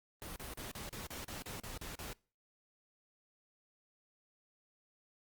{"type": "noise bursts", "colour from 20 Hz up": "pink", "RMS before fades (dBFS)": -45, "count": 11, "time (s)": [0.22, 2.13], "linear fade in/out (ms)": 0, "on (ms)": 140, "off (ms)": 37, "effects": ["noise-tail reverb RT60 0.4 s tail -25 dB re dry", "Opus 32 kbps"]}